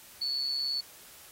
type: tone with amplitude modulation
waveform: sine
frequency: 4435 Hz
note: C#8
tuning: in tune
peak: -26 dBFS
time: 0.21-0.81 s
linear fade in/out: 10 ms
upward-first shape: sine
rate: 138 Hz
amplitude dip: 60%
effects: white hiss -52 dBFS RMS until 1.31 s + AAC 48 kbps